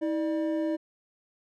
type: tone pair together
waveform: triangle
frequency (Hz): 320.7 / 595.3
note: E4 / D5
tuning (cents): -48 / +23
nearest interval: major seventh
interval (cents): 1071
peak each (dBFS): -25 / -30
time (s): 0.01-0.77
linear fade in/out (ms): 20
effects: none